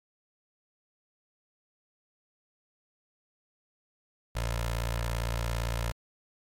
15% pulse tone with notch filter, 57.6 Hz, A#1, 20 cents flat, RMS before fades -31 dBFS, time 4.35-5.92 s, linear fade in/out 10 ms, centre 230 Hz, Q 0.53, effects MP3 64 kbps

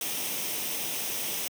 white noise with comb filter, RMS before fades -32 dBFS, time 0.01-1.48 s, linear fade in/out 2 ms, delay 0.34 ms, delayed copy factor +0.5, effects high-pass 150 Hz 12 dB/octave

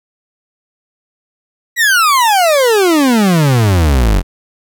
40% pulse exponential sweep, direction down, 1975.5 to 43.57 Hz, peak -7 dBFS, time 1.76-4.23 s, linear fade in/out 50 ms, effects none

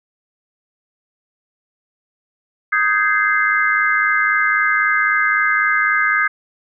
sine chord, Ab major seventh, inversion second, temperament just, 1245.9 / 1557.4 / 1661.2 / 2077 Hz, Eb6 / G6 / Ab6 / C7, +2 / -12 / 0 / -13 cents, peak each -19 dBFS, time 2.72-6.28 s, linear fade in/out 10 ms, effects none

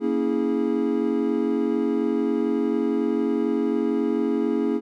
triangle chord, A# half-diminished seventh, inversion none, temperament equal with one note detuned, 233.1 / 277.2 / 324.2 / 415.3 Hz, A#3 / C#4 / E4 / G#4, 0 / 0 / -29 / 0 cents, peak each -24 dBFS, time 0-4.81 s, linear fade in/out 50 ms, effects none

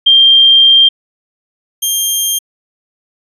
sine / 10% pulse tone pair in turn, 3182 / 3196 Hz, G7 / G7, +25 / +33 cents, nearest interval unison, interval 8 cents, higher second, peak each -3 dBFS, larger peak neither, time 0.06-0.89 / 1.82-2.39 s, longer first, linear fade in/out 10 ms, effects resampled to 32000 Hz

